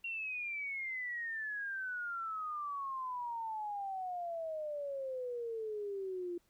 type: exponential sweep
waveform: sine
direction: down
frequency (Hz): 2757 to 343.7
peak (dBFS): -37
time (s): 0.04-6.38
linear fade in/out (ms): 5
effects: pink hiss -74 dBFS RMS until 6.49 s